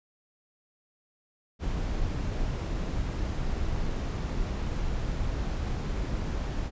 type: noise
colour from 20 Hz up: brown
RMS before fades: -30 dBFS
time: 1.59-6.71 s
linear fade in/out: 50 ms
effects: resampled to 16000 Hz